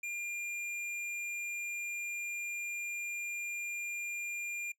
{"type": "tone with hard clipping", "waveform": "sine", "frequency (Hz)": 2400, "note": "D7", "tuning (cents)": 37, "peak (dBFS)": -38, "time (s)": [0.03, 4.72], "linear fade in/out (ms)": 5, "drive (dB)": 9, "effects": ["noise-tail reverb RT60 0.1 s tail -21 dB re dry"]}